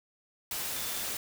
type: tone in noise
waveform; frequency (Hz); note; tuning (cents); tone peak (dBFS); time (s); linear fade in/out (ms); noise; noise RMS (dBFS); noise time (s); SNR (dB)
sine; 3520; A7; 0; -45; 0.76-1.03; 2; white; -35; 0.51-1.17; -13
effects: none